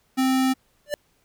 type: tone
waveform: square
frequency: 261.6 Hz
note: C4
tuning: in tune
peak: -19 dBFS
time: 0.17-0.54 s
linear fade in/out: 20 ms
type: tone with exponential growth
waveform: square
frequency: 587.3 Hz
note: D5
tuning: in tune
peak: -20 dBFS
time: 0.86-0.94 s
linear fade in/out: 0 ms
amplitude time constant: 17 ms
effects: pink hiss -65 dBFS RMS until 1.24 s